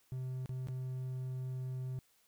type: tone with dropouts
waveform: triangle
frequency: 128.9 Hz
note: C3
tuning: 26 cents flat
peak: -35 dBFS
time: 0.12-1.99 s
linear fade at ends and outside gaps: 0 ms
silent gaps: 0.459-0.493 / 0.672-0.685 s
effects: white hiss -71 dBFS RMS until 2.27 s